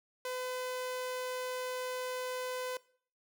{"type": "tone", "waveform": "sawtooth", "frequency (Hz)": 506, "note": "B4", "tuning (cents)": 42, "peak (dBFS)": -32, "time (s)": [0.25, 2.77], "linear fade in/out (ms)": 2, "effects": ["noise-tail reverb RT60 0.5 s tail -20 dB re dry"]}